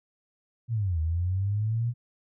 sine linear two-way sweep, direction down then up, 121.6 to 77.78 to 121.6 Hz, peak -24 dBFS, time 0.68-1.94 s, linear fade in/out 50 ms, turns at 1 s, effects none

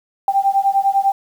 sine beating tone pair, 782 / 792 Hz, G5 / G5, -4 / +18 cents, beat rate 10 Hz, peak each -16 dBFS, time 0.28-1.12 s, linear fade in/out 2 ms, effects 7-bit

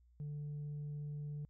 sine tone, 147.2 Hz, D3, 4 cents sharp, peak -38 dBFS, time 0.2-1.45 s, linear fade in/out 0 ms, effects tanh soft clip ceiling -39 dBFS + added 60 Hz sine -64 dBFS peak until 1.49 s

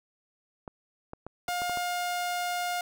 clicks, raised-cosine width 1 ms, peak -25 dBFS, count 7, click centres 0.678 / 1.134 / 1.266 / 1.487 / 1.619 / 1.696 / 1.773 s
sawtooth tone, 710 Hz, F5, 28 cents sharp, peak -25 dBFS, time 1.48-2.81 s, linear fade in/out 2 ms
effects none

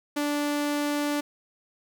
sawtooth tone, 292.2 Hz, D4, 9 cents flat, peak -21 dBFS, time 0.16-1.21 s, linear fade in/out 10 ms, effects none

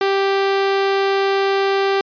sawtooth tone, 392 Hz, G4, in tune, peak -11 dBFS, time 0.01-2.01 s, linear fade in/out 2 ms, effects resampled to 11025 Hz

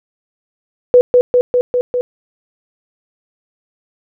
sine tone with echo, 493.9 Hz, B4, in tune, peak -3 dBFS, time 0.94-1.01 s, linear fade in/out 0 ms, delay 200 ms, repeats 5, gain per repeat -2 dB, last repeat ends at 2.01 s, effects none

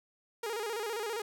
sawtooth tone with vibrato, 440 Hz, A4, in tune, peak -30 dBFS, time 0.43-1.22 s, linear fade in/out 5 ms, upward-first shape square, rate 15 Hz, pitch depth 100 cents each way, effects none

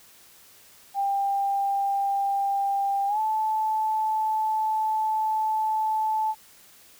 sine tone with pitch glide, 794 to 870.9 Hz, G5 to A5, +22 to -18 cents, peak -22 dBFS, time 0.94-6.35 s, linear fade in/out 50 ms, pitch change +160 cents, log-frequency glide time 3.07-3.19 s, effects white hiss -53 dBFS RMS until 6.99 s

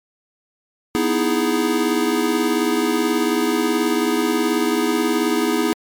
square chord, E major seventh, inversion second, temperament equal, 246.9 / 311.1 / 329.6 / 415.3 Hz, B3 / D#4 / E4 / G#4, 0 / 0 / 0 / 0 cents, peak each -23 dBFS, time 0.95-5.73 s, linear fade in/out 0 ms, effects MP3 96 kbps

